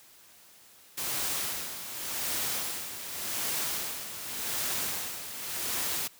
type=noise with tremolo; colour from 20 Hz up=white; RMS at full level=-31 dBFS; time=0.97-6.08 s; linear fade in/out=10 ms; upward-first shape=sine; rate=0.87 Hz; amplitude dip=65%; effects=white hiss -56 dBFS RMS until 6.19 s + high-pass 60 Hz 12 dB/octave